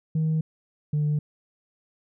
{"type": "tone pair in turn", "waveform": "sine", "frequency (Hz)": [157.9, 149.33], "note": ["D#3", "D3"], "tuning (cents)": [26, 29], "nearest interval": "minor second", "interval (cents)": 97, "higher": "first", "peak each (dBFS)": -19, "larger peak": "neither", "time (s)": [[0.15, 0.41], [0.93, 1.19]], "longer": "neither", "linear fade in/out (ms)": 5, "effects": ["tanh soft clip ceiling -19 dBFS"]}